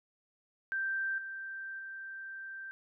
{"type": "tone with level steps", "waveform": "sine", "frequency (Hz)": 1568, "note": "G6", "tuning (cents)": 0, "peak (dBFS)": [-31, -39, -41], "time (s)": [0.72, 2.71], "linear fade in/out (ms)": 0, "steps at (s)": [1.18, 1.79], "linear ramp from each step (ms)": 2, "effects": []}